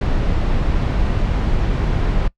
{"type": "noise", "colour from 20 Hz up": "brown", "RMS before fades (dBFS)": -17, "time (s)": [0.01, 2.28], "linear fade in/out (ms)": 5, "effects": ["noise-tail reverb RT60 0.1 s tail -22 dB re dry", "low-pass 4000 Hz 12 dB/octave"]}